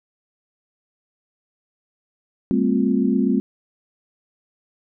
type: tone cluster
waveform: sine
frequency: 198.1 / 225.7 / 262.5 / 354.4 Hz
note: G3 / A3 / C4 / F4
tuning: +18 / +44 / +6 / +25 cents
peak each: -21 / -21 / -20 / -26 dBFS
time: 2.51-3.4 s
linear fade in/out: 0 ms
effects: none

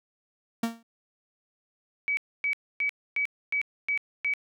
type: tone with exponential decay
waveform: 45% pulse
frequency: 230 Hz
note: A#3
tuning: 23 cents flat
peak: -22 dBFS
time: 0.63-0.83 s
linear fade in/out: 5 ms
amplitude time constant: 42 ms
type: tone bursts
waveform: sine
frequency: 2279 Hz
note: C#7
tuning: 47 cents sharp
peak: -24 dBFS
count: 7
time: 2.08-4.337 s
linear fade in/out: 0 ms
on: 91 ms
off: 270 ms
effects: none

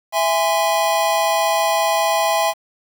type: chord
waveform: square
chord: E augmented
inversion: none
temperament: just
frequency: 659.3 / 824.1 / 1030.1 Hz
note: E5 / G#5 / B#5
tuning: 0 / -14 / -27 cents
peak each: -20 / -20 / -23 dBFS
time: 0.12-2.54 s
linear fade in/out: 50 ms
effects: 7-bit

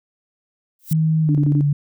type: noise with exponential growth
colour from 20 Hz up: violet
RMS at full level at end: -25 dBFS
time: 0.79-0.93 s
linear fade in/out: 2 ms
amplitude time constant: 30 ms
type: tone with pitch glide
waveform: sine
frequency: 158.5 to 144.51 Hz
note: D#3 to D3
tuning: +32 to -28 cents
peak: -14 dBFS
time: 0.91-1.73 s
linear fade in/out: 5 ms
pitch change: -160 cents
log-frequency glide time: 1.22-1.39 s
type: tone bursts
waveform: sine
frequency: 293.7 Hz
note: D4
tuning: in tune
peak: -19 dBFS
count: 4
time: 1.29-1.609 s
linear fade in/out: 0 ms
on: 58 ms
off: 29 ms
effects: none

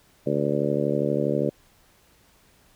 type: harmonic tone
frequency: 72.4 Hz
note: D2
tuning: 24 cents flat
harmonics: 2 / 3 / 4 / 5 / 6 / 7 / 8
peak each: -29 / -29 / -29 / -29 / -29 / -29 / -29 dBFS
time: 0.26-1.5 s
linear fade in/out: 10 ms
effects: pink hiss -59 dBFS RMS until 2.75 s

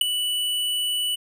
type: tone with ADSR envelope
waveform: square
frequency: 2963 Hz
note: F#7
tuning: 2 cents sharp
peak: -12 dBFS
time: 0.01-1.16 s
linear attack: 4 ms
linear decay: 8 ms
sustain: -11 dB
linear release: 16 ms
effects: none

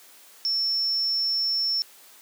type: tone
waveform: sine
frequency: 5400 Hz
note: E8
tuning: 41 cents sharp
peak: -22 dBFS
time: 0.45-1.82 s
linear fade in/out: 0 ms
effects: white hiss -51 dBFS RMS until 2.21 s + high-pass 300 Hz 12 dB/octave

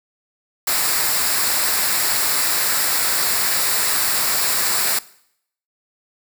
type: noise with comb filter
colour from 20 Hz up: white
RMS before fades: -19 dBFS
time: 0.67-4.99 s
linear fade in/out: 5 ms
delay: 0.32 ms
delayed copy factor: -0.55
effects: noise-tail reverb RT60 0.7 s tail -20 dB re dry

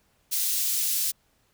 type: high-pass noise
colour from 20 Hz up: white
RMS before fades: -26 dBFS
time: 0.31-1.12 s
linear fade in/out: 20 ms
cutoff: 4200 Hz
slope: 12 dB/octave
effects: pink hiss -67 dBFS RMS until 1.53 s

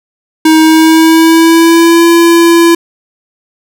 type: tone with pitch glide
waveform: square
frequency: 316.6 to 337.4 Hz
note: D#4 to E4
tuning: +30 to +40 cents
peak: -3 dBFS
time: 0.45-2.75 s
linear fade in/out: 5 ms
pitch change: +110 cents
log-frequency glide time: 0.61-2.05 s
effects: none

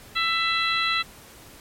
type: harmonic tone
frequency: 665 Hz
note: E5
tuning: 15 cents sharp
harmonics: 2 / 3 / 4 / 5 / 6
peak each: -26 / -27 / -28 / -30 / -27 dBFS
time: 0.15-1.03 s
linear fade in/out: 20 ms
effects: pink hiss -47 dBFS RMS until 1.6 s + MP3 64 kbps

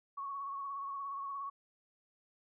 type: tone with vibrato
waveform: sine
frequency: 1109 Hz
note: C#6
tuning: in tune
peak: -38 dBFS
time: 0.17-1.5 s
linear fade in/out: 10 ms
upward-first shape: sine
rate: 17 Hz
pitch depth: 33 cents each way
effects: none

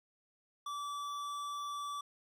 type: tone with tanh clipping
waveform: sine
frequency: 1157 Hz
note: D6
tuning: 26 cents flat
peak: -40 dBFS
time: 0.66-2.01 s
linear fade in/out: 5 ms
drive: 16 dB
effects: none

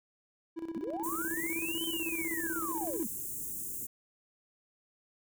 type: tone with tremolo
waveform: triangle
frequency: 329.6 Hz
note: E4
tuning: in tune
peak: -32 dBFS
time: 0.56-3.06 s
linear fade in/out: 20 ms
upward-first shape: square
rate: 16 Hz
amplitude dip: 70%
type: linear two-way sweep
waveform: sine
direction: up then down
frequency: 188.4 to 3127 to 188.4 Hz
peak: -36 dBFS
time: 0.76-3.07 s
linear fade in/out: 5 ms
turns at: 1.85 s
type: band-stop noise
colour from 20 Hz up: white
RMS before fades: -39 dBFS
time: 1.03-3.87 s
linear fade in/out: 10 ms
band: 400 to 6900 Hz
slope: 48 dB/octave
effects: none

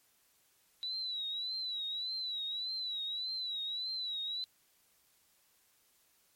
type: tone with vibrato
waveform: sine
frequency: 3931 Hz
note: B7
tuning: 9 cents flat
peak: -35 dBFS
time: 0.83-4.44 s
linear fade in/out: 0 ms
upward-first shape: triangle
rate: 1.7 Hz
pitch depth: 100 cents each way
effects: white hiss -70 dBFS RMS until 6.35 s + MP3 64 kbps

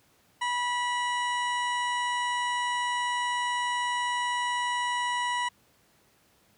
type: harmonic tone with a mistuned harmonic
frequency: 976 Hz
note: B5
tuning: 21 cents flat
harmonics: 1 / 2 / 3 / 4 / 6 / 7 / 8 / 9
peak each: -28 / -32 / -36 / -44 / -48 / -49 / -49 / -46 dBFS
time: 0.41-5.49 s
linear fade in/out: 10 ms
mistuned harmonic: 6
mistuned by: -58 cents
effects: pink hiss -64 dBFS RMS until 6.57 s + high-pass 80 Hz 12 dB/octave

